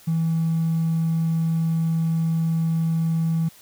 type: tone with hard clipping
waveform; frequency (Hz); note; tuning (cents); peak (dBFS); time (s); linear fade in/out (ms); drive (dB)
triangle; 163.2; E3; -17; -19; 0.07-3.49; 10; 3
effects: white hiss -50 dBFS RMS until 3.61 s